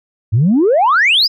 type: exponential sweep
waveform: sine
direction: up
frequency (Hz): 98.5 to 5274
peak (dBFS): -7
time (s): 0.32-1.28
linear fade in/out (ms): 20
effects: tanh soft clip ceiling -5 dBFS